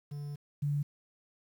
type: tone pair in turn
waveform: triangle / sine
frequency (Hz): 144.7 / 144.7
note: D3 / D3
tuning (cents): -25 / -25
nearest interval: unison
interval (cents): 0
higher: neither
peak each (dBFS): -35 / -28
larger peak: second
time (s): 0.11-0.36 / 0.62-0.83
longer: first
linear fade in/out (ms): 10
effects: 10-bit